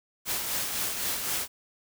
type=noise with tremolo; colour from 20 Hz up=white; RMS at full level=-29 dBFS; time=0.25-1.48 s; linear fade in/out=50 ms; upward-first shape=sine; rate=3.9 Hz; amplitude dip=40%; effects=none